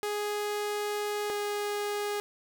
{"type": "tone pair in turn", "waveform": "sawtooth", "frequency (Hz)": [415.5, 412.6], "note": ["G#4", "G#4"], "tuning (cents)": [1, -11], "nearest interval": "unison", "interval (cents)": 12, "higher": "first", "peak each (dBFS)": -26, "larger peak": "neither", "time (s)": [[0.03, 1.3], [1.3, 2.2]], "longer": "first", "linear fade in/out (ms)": 0, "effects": []}